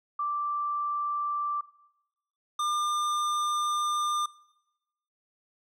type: tone pair in turn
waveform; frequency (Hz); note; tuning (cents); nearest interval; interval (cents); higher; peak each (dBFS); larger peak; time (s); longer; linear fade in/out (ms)
sine / square; 1173 / 1201.1; D6 / D6; -2 / +39; unison; 41; second; -27; neither; 0.19-1.61 / 2.59-4.26; second; 5
effects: noise-tail reverb RT60 0.9 s tail -20 dB re dry + low-pass 9000 Hz 12 dB/octave